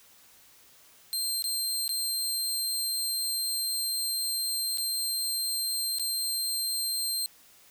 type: tone with dropouts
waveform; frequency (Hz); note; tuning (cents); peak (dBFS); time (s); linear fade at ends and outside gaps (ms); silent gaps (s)
20% pulse; 4163; C8; -10; -22; 1.13-7.26; 0; 1.423-1.441 / 1.879-1.892 / 4.774-4.782 / 5.985-5.996
effects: white hiss -57 dBFS RMS until 7.7 s